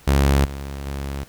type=tone with level steps; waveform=sawtooth; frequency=69.3 Hz; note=C#2; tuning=in tune; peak=-10 / -25 / -22 dBFS; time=0.07-1.24 s; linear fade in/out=10 ms; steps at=0.45 / 0.86 s; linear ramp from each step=2 ms; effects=pink hiss -49 dBFS RMS until 1.28 s